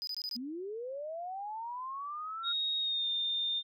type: tone bursts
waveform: triangle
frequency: 4978 Hz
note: D#8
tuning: in tune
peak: -34 dBFS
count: 5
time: 0.02-0.364 s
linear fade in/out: 0 ms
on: 52 ms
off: 21 ms
type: linear sweep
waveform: sine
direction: up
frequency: 225.1 to 1406 Hz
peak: -37 dBFS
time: 0.35-2.53 s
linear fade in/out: 20 ms
type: tone with pitch glide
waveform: sine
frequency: 3754 to 3622 Hz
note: A#7 to A7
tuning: +11 to +49 cents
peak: -30 dBFS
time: 2.43-3.63 s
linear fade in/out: 50 ms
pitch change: -62 cents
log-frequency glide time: 2.79-3.08 s
effects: none